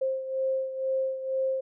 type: beating tone pair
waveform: sine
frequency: 528 / 530.1 Hz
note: C5 / C5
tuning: +16 / +23 cents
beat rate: 2.1 Hz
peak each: -27 / -33 dBFS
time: 0.01-1.61 s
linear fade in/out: 10 ms
effects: none